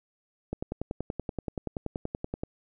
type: click train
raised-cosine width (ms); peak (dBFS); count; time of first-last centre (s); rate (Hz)
2; -18; 21; 0.53-2.435; 10.5
effects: none